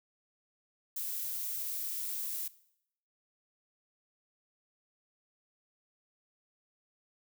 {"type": "noise", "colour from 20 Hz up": "violet", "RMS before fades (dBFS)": -37, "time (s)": [0.96, 2.48], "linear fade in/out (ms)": 5, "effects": ["noise-tail reverb RT60 0.7 s tail -18 dB re dry"]}